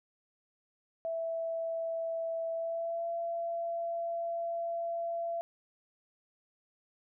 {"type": "tone with pitch glide", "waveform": "sine", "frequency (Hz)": [659.3, 676.7], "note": ["E5", "E5"], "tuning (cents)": [0, 45], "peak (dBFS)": -32, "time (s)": [1.05, 5.41], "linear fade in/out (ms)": 0, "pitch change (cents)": 45, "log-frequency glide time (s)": [2.53, 3.09], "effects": []}